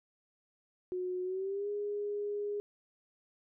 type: tone with pitch glide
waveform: sine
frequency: 364.7 to 411.7 Hz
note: F#4 to G#4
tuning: -25 to -15 cents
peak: -33 dBFS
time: 0.92-2.6 s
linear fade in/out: 0 ms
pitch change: +210 cents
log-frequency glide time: 1.23-1.69 s
effects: none